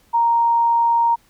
sine tone, 932.3 Hz, A#5, in tune, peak -13 dBFS, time 0.13-1.16 s, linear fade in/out 20 ms, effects pink hiss -57 dBFS RMS until 1.29 s

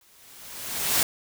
white noise with exponential growth, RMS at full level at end -20 dBFS, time 0.01-1.03 s, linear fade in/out 2 ms, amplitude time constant 220 ms, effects none

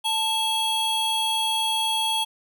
square tone pair together, 880 / 3308 Hz, A5 / G#7, 0 / -8 cents, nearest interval octave + major seventh, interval 2292 cents, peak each -27 / -24 dBFS, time 0.04-2.25 s, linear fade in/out 20 ms, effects 10-bit

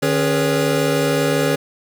square tone cluster, 152.4 / 273.2 / 412 / 484.8 / 559 Hz, D#3 / C#4 / G#4 / B4 / C#5, -36 / -25 / -14 / -32 / +14 cents, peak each -23 dBFS, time 0.02-1.56 s, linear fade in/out 10 ms, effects none

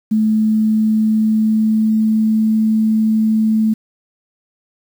sine tone with pitch glide, 217 to 218.8 Hz, A3 to A3, -24 to -9 cents, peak -11 dBFS, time 0.11-3.74 s, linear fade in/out 10 ms, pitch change +15 cents, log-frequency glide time 0.28-2.56 s, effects 7-bit

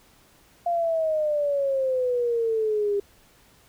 sine exponential sweep, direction down, 698.5 to 400.3 Hz, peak -21 dBFS, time 0.66-3 s, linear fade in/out 5 ms, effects pink hiss -57 dBFS RMS until 3.68 s

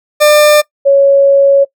40% pulse / sine tone pair in turn, 598 / 555.2 Hz, D5 / C#5, +31 / +3 cents, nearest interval minor second, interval 128 cents, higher first, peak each -3 dBFS, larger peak neither, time 0.2-0.62 / 0.85-1.65 s, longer second, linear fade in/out 20 ms, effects noise-tail reverb RT60 0.1 s tail -21 dB re dry

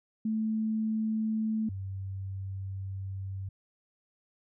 sine tone pair in turn, 219 / 96.41 Hz, A3 / G2, -8 / -28 cents, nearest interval octave + major second, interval 1420 cents, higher first, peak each -27 / -34 dBFS, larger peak first, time 0.25-1.69 / 1.69-3.49 s, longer second, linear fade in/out 5 ms, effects none

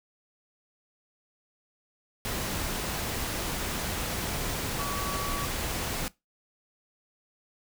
sine tone in noise, 1137 Hz, C#6, 44 cents sharp, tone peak -34 dBFS, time 4.79-5.45 s, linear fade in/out 0 ms, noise pink, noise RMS -32 dBFS, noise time 2.25-6.08 s, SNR -5 dB, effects noise-tail reverb RT60 0.2 s tail -20 dB re dry

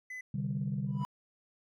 triangle tone, 2013 Hz, B6, 33 cents sharp, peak -38 dBFS, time 0.1-0.21 s, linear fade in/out 5 ms
sine chord, C suspended second, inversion none, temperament equal with one note detuned, 130.81 / 148.62 / 196 Hz, C3 / D3 / G3, 0 / +21 / 0 cents, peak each -35 dBFS, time 0.34-1.04 s, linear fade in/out 5 ms
triangle tone with exponential growth, 987.8 Hz, B5, in tune, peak -31 dBFS, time 0.87-1.05 s, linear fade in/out 0 ms, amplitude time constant 38 ms
effects tanh soft clip ceiling -24 dBFS

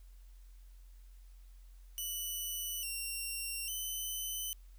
5% pulse tone with pitch steps, 2972 / 2752 / 3027 Hz, F#7 / F7 / F#7, +7 / -26 / +39 cents, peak -29 dBFS, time 1.98-4.53 s, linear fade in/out 0 ms, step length 850 ms, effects added 44 Hz sine -52 dBFS peak until 4.78 s + white hiss -71 dBFS RMS until 4.78 s

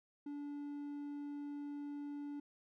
triangle tone, 288.9 Hz, D4, 28 cents flat, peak -40 dBFS, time 0.26-2.4 s, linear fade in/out 5 ms, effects none

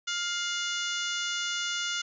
harmonic tone with a mistuned harmonic, 700 Hz, F5, 4 cents sharp, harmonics 2 / 3 / 4 / 5 / 6 / 7 / 8 / 9 / 10, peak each -34 / -39 / -35 / -36 / -42 / -43 / -43 / -40 / -42 dBFS, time 0.07-2.02 s, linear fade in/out 10 ms, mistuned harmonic 4, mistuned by +49 cents, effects none

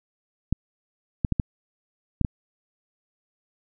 clicks, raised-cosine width 5 ms, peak -9 dBFS, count 6, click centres 0.526 / 1.248 / 1.323 / 1.398 / 2.213 / 2.248 s, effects none

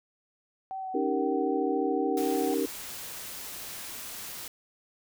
sine tone with vibrato, 760 Hz, F#5, 46 cents sharp, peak -33 dBFS, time 0.71-2.54 s, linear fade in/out 0 ms, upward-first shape sine, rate 3.9 Hz, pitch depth 16 cents each way
sine chord, Eb dominant seventh, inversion third, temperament equal, 277.2 / 311.1 / 392 / 466.2 Hz, Db4 / Eb4 / G4 / Bb4, 0 / 0 / 0 / 0 cents, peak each -31 dBFS, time 0.94-2.66 s, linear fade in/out 10 ms
white noise, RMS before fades -40 dBFS, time 2.17-4.48 s, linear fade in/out 2 ms
effects none

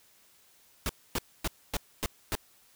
pink noise bursts, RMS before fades -30 dBFS, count 6, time 0.86-2.352 s, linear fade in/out 0 ms, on 32 ms, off 260 ms, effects white hiss -62 dBFS RMS until 2.75 s

